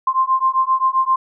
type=beating tone pair; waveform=sine; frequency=1046.5 / 1054.1 Hz; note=C6 / C6; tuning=0 / +13 cents; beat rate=7.6 Hz; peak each=-17 dBFS; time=0.07-1.16 s; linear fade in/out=5 ms; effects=none